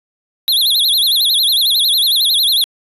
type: tone with vibrato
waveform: square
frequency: 3729 Hz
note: A#7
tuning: in tune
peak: -11 dBFS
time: 0.48-2.64 s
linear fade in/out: 0 ms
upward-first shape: sine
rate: 11 Hz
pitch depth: 220 cents each way
effects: resampled to 32000 Hz